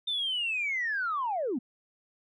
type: linear sweep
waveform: sine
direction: down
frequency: 3614 to 212.6 Hz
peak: -27 dBFS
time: 0.07-1.59 s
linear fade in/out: 10 ms
effects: tanh soft clip ceiling -23 dBFS